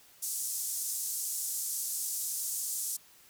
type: band-pass noise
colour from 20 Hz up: pink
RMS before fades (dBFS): -35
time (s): 0.22-2.97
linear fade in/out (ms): 10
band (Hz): 6600 to 14000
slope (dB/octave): 24
effects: white hiss -59 dBFS RMS until 3.29 s